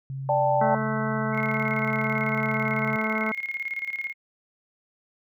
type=tone with vibrato; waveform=sine; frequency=134.3 Hz; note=C3; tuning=46 cents sharp; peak=-30 dBFS; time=0.1-2.96 s; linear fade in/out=0 ms; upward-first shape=sine; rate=1.5 Hz; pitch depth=13 cents each way
type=chord; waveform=sine; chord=D suspended fourth; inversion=none; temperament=just; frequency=587.3 / 783.1 / 881 Hz; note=D5 / G5 / A5; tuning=0 / -2 / +2 cents; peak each=-23 / -25 / -24 dBFS; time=0.29-0.75 s; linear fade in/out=2 ms
type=harmonic tone; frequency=218.1 Hz; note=A3; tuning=15 cents flat; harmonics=1 / 2 / 3 / 4 / 5 / 6 / 7 / 9; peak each=-28 / -34 / -33 / -36 / -35 / -34 / -34 / -40 dBFS; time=0.61-3.32 s; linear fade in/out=5 ms
type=tone with tremolo; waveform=sine; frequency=2154 Hz; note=C7; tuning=50 cents sharp; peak=-26 dBFS; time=1.32-4.14 s; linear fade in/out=50 ms; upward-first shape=square; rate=18 Hz; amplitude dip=70%
effects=none